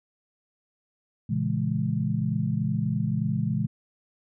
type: chord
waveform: sine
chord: A# half-diminished seventh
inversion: none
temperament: just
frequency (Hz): 116.54 / 139.85 / 167.82 / 209.8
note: A#2 / C#3 / E3 / G#3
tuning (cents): 0 / +16 / +31 / +18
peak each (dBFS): -29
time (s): 1.29-3.67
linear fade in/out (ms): 10
effects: none